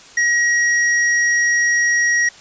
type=tone; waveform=square; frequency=1900 Hz; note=A#6; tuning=33 cents sharp; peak=-14 dBFS; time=0.17-2.29 s; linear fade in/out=5 ms; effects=white hiss -42 dBFS RMS until 2.4 s + resampled to 16000 Hz